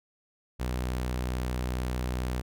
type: tone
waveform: sawtooth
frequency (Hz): 62.3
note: B1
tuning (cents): +16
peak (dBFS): -25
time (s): 0.59-2.42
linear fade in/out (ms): 20
effects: none